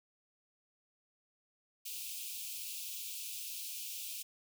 white high-pass noise, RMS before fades -43 dBFS, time 1.85-4.23 s, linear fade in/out 10 ms, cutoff 2400 Hz, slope 96 dB/octave, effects none

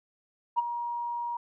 sine tone with ADSR envelope, 950 Hz, A#5, 33 cents sharp, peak -19 dBFS, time 0.56-1.37 s, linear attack 27 ms, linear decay 21 ms, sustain -11 dB, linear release 4 ms, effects tanh soft clip ceiling -16 dBFS

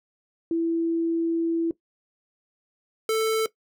sine / square tone pair in turn, 331.9 / 441.8 Hz, E4 / A4, +12 / +7 cents, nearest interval perfect fourth, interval 495 cents, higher second, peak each -21 dBFS, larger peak neither, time 0.51-1.71 / 3.09-3.46 s, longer first, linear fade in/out 2 ms, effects noise-tail reverb RT60 0.1 s tail -17 dB re dry

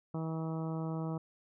harmonic tone, 161 Hz, E3, 41 cents flat, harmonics 1 / 2 / 3 / 4 / 5 / 6 / 7 / 8, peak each -35 / -41 / -45 / -47 / -49 / -51 / -52 / -53 dBFS, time 0.14-1.18 s, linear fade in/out 5 ms, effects none

